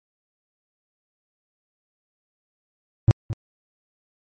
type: tone with echo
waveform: triangle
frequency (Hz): 110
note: A2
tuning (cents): 0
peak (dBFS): -7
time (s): 3.08-3.11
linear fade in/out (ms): 0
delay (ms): 220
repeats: 1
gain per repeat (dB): -14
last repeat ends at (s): 3.33
effects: MP3 32 kbps